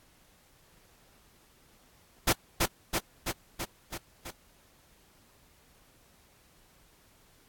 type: noise with echo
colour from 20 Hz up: pink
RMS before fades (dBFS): -23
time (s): 2.27-2.33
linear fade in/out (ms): 10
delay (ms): 330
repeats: 6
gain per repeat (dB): -3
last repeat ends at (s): 4.31
effects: pink hiss -62 dBFS RMS until 7.48 s + AAC 64 kbps